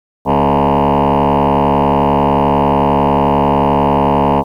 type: tone with frequency modulation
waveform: sine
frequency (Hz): 554.4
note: C#5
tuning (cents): 0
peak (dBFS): -6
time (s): 0.25-4.44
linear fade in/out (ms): 50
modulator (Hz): 71.2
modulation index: 6.1
effects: tanh soft clip ceiling -8 dBFS + 8-bit